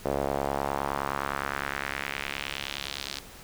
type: tone with band-pass filter sweep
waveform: sawtooth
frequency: 69.7 Hz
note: C#2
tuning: 10 cents sharp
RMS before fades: -32 dBFS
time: 0.05-3.19 s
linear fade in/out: 5 ms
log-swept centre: 550 to 4500 Hz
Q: 1.9
effects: pink hiss -47 dBFS RMS until 3.43 s